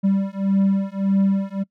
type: beating tone pair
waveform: triangle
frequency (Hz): 194.6 / 196.3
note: G3 / G3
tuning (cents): -12 / +3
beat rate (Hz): 1.7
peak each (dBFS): -18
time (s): 0.03-1.64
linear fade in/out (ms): 20
effects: noise-tail reverb RT60 0.1 s tail -24 dB re dry